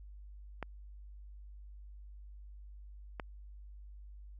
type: clicks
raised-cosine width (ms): 0.5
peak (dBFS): -23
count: 2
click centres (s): 0.627 / 3.198
effects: added 50 Hz sine -48 dBFS peak until 4.39 s + AAC 64 kbps